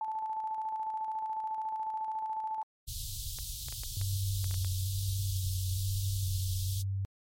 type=tone with tremolo; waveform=sine; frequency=875 Hz; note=A5; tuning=10 cents flat; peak=-31 dBFS; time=0.01-2.63 s; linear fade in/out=2 ms; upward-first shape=square; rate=14 Hz; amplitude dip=35%
type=band-stop noise; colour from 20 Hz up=pink; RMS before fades=-39 dBFS; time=2.87-6.83 s; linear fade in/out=20 ms; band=130 to 3400 Hz; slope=48 dB/octave
type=clicks; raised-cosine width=0.2 ms; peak=-27 dBFS; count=9; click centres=3.387 / 3.685 / 3.725 / 3.835 / 4.014 / 4.443 / 4.511 / 4.542 / 4.647 s
type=tone with vibrato; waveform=sine; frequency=95.6 Hz; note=G2; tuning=43 cents flat; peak=-30 dBFS; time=3.97-7.05 s; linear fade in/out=0 ms; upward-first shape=square; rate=1.1 Hz; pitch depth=30 cents each way
effects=MP3 64 kbps